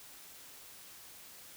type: silence
effects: white hiss -53 dBFS RMS until 1.56 s